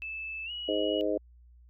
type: tone with pitch glide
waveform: sine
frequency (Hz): 2626 to 2914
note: E7 to F#7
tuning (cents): -7 to -27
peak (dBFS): -35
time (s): 0.02-1.01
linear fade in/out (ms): 0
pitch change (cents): +180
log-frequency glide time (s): 0.45-0.51
type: harmonic tone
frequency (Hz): 103.83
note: G#2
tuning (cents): 0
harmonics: 3 / 4 / 5 / 6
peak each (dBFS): -32 / -32 / -32 / -32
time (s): 0.68-1.18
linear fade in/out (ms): 10
effects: added 60 Hz sine -53 dBFS peak until 1.69 s